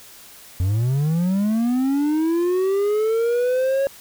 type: linear sweep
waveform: triangle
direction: up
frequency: 86.6 to 554.4 Hz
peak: -15 dBFS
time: 0.6-3.87 s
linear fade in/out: 0 ms
effects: white hiss -44 dBFS RMS until 4 s